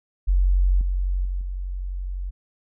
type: tone with level steps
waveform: sine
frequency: 45.91 Hz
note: F#1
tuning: 13 cents flat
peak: -15 / -20 / -23 / -26 dBFS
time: 0.27-2.31 s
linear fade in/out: 20 ms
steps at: 0.81 / 1.25 / 1.41 s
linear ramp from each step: 2 ms
effects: none